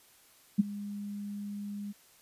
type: tone with ADSR envelope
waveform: sine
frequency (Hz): 203.9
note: G#3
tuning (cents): -32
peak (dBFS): -17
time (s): 0.58-1.93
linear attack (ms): 19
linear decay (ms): 18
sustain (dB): -19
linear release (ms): 23
effects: white hiss -61 dBFS RMS until 2.21 s + resampled to 32000 Hz